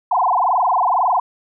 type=tone with frequency modulation; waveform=sine; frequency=876 Hz; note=A5; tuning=8 cents flat; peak=-13 dBFS; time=0.11-1.2 s; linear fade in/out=5 ms; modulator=22 Hz; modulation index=7.7; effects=none